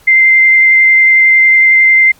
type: tone with vibrato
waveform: sine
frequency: 2085 Hz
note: C7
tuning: 7 cents flat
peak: -3 dBFS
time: 0.07-2.12 s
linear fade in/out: 10 ms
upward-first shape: triangle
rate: 11 Hz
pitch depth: 11 cents each way
effects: pink hiss -45 dBFS RMS until 2.19 s + MP3 96 kbps